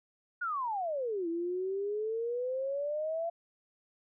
sine exponential two-way sweep, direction down then up, 1480 to 329.6 to 682 Hz, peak -31 dBFS, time 0.41-3.3 s, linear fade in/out 10 ms, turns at 1.28 s, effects none

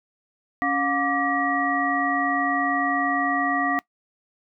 sine tone cluster, 278.8 / 716 / 1170 / 1910 Hz, C#4 / F5 / D6 / A#6, +10 / +43 / -7 / +42 cents, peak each -26 dBFS, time 0.62-3.79 s, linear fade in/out 0 ms, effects noise-tail reverb RT60 0.1 s tail -22 dB re dry

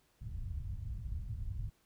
white low-pass noise, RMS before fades -40 dBFS, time 0.21-1.7 s, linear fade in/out 10 ms, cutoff 100 Hz, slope 24 dB/octave, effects pink hiss -72 dBFS RMS until 1.85 s

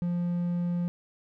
triangle tone, 174.61 Hz, F3, in tune, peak -24 dBFS, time 0.02-0.88 s, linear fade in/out 0 ms, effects none

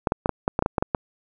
clicks, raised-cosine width 1 ms, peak -6 dBFS, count 11, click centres 0.072 / 0.121 / 0.259 / 0.293 / 0.479 / 0.591 / 0.624 / 0.661 / 0.782 / 0.825 / 0.948 s, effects none

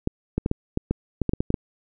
clicks, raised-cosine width 3 ms, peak -9 dBFS, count 12, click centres 0.074 / 0.38 / 0.461 / 0.514 / 0.774 / 0.91 / 1.217 / 1.293 / 1.335 / 1.405 / 1.504 / 1.542 s, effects none

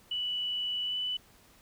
sine tone with pitch glide, 2960 to 2986 Hz, F#7 to F#7, 0 to +15 cents, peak -30 dBFS, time 0.11-1.17 s, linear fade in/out 5 ms, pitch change +15 cents, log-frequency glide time 0.84-0.96 s, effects pink hiss -60 dBFS RMS until 1.61 s

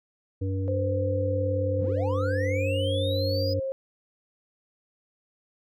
harmonic tone, 96 Hz, G2, 36 cents flat, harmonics 1 / 3 / 5, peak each -26 / -34 / -36 dBFS, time 0.41-3.6 s, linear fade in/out 10 ms
sine tone with pitch glide, 519 to 534.5 Hz, C5 to C5, -14 to +37 cents, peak -27 dBFS, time 0.68-3.72 s, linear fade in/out 0 ms, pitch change +51 cents, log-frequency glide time 2.54-2.67 s
triangle linear sweep, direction up, 49.3 to 5040 Hz, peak -32 dBFS, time 1.78-3.54 s, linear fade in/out 10 ms
effects none

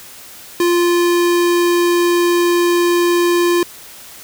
square tone, 348.1 Hz, F4, 6 cents flat, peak -12 dBFS, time 0.6-3.63 s, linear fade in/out 2 ms, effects white hiss -37 dBFS RMS until 4.23 s

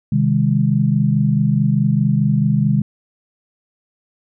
sine chord, Ab major, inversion first, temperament equal with one note detuned, 130.81 / 155.56 / 204.2 Hz, C3 / Eb3 / Ab3, 0 / 0 / -29 cents, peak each -17 dBFS, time 0.12-2.82 s, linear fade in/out 5 ms, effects none

